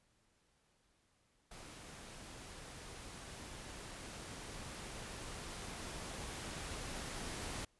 pink noise with level ramp, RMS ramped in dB -53 to -43 dBFS, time 1.51-7.65 s, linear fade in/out 5 ms, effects pink hiss -75 dBFS RMS until 7.79 s + resampled to 24000 Hz

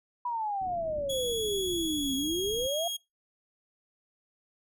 sine exponential two-way sweep, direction down then up, 987.8 to 262.1 to 706 Hz, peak -29 dBFS, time 0.25-2.88 s, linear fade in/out 5 ms, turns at 2.15 s
pink low-pass noise, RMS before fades -46 dBFS, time 0.61-2.67 s, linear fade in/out 2 ms, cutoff 360 Hz, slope 48 dB/octave
sawtooth tone with pitch glide, 3359 to 3280 Hz, G#7 to G#7, +19 to -22 cents, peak -29 dBFS, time 1.09-2.97 s, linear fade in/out 10 ms, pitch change -41 cents, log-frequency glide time 2.03-2.36 s
effects noise-tail reverb RT60 0.2 s tail -22 dB re dry

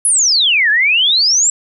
sine exponential two-way sweep, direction down then up, 10870 to 1656 to 7800 Hz, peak -9 dBFS, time 0.05-1.5 s, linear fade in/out 2 ms, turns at 0.7 s, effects none

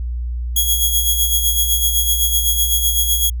5% pulse tone with tremolo, 3317 Hz, G#7, 3 cents flat, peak -4 dBFS, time 0.56-3.3 s, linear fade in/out 5 ms, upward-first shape sine, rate 7.9 Hz, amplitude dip 55%, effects added 60 Hz sine -20 dBFS peak until 3.4 s

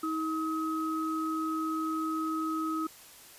sine tone pair together, 318.2 / 1271.7 Hz, D#4 / D#6, +39 / +37 cents, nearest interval 2 octaves, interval 2398 cents, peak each -31 / -33 dBFS, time 0.03-2.87 s, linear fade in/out 5 ms, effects white hiss -52 dBFS RMS until 3.38 s + resampled to 32000 Hz

